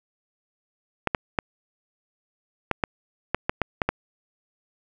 clicks, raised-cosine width 0.5 ms, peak -6 dBFS, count 10, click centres 1.073 / 1.148 / 1.388 / 2.713 / 2.838 / 3.346 / 3.495 / 3.617 / 3.818 / 3.89 s, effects none

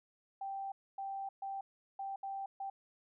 sine tone bursts at uneven times, 783 Hz, G5, 2 cents flat, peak -38 dBFS, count 6, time 0.41-0.72 / 0.98-1.29 / 1.42-1.61 / 1.99-2.16 / 2.23-2.46 / 2.6-2.7 s, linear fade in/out 5 ms, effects none

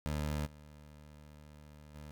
20% pulse tone with level steps, 74.8 Hz, D2, 32 cents sharp, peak -29 / -48 / -42 dBFS, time 0.06-2.11 s, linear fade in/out 0 ms, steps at 0.45 / 1.94 s, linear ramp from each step 20 ms, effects none

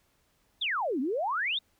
sine exponential two-way sweep, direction down then up, 3824 to 243.1 to 3824 Hz, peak -27 dBFS, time 0.61-1.59 s, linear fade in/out 10 ms, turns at 1 s, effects pink hiss -70 dBFS RMS until 1.79 s

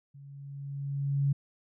sine tone with level ramp, 140 Hz, C#3, 18 cents sharp, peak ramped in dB -47 to -22 dBFS, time 0.14-1.33 s, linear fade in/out 10 ms, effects none

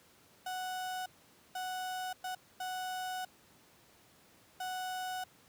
35% pulse tone bursts at uneven times, 740 Hz, F#5, in tune, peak -35 dBFS, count 5, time 0.46-1.06 / 1.55-2.13 / 2.24-2.35 / 2.6-3.25 / 4.6-5.24 s, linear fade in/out 5 ms, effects pink hiss -63 dBFS RMS until 5.48 s + high-pass 100 Hz 12 dB/octave

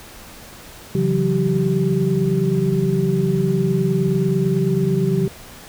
sine tone cluster, 139 / 168.3 / 187.9 / 386.8 Hz, C#3 / E3 / F#3 / G4, +5 / +36 / +27 / -23 cents, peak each -21 dBFS, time 0.95-5.28 s, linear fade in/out 2 ms, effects pink hiss -40 dBFS RMS until 5.68 s

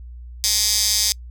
15% pulse tone with high-pass filter, 210.6 Hz, G#3, 24 cents sharp, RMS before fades -19 dBFS, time 0.44-1.12 s, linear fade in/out 0 ms, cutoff 5300 Hz, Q 2.5, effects noise-tail reverb RT60 0.1 s tail -26 dB re dry + added 60 Hz sine -34 dBFS peak until 1.3 s

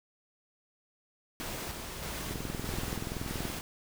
pink noise with tremolo, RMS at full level -38 dBFS, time 1.4-3.61 s, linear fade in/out 0 ms, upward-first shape square, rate 1.6 Hz, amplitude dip 30%
click train, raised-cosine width 3 ms, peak -23 dBFS, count 26, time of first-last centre 2.31-3.5 s, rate 21 Hz
effects none

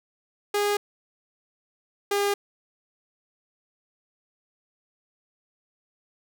sawtooth tone pair in turn, 410.7 / 404.3 Hz, G#4 / G#4, -19 / -46 cents, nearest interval unison, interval 27 cents, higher first, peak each -18 dBFS, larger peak neither, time 0.54-0.77 / 2.11-2.34 s, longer neither, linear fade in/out 5 ms, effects none

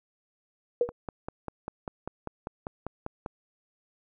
sine tone with exponential decay, 482.3 Hz, B4, 41 cents flat, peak -17 dBFS, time 0.81-0.92 s, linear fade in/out 2 ms, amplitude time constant 23 ms
click train, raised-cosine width 1 ms, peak -20 dBFS, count 13, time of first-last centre 0.89-3.262 s, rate 5.06 Hz
effects none

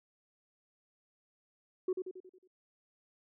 sine tone with echo, 370 Hz, F#4, in tune, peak -27 dBFS, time 1.88-1.93 s, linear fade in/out 5 ms, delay 91 ms, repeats 6, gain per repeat -6 dB, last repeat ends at 2.476 s, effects tanh soft clip ceiling -26 dBFS

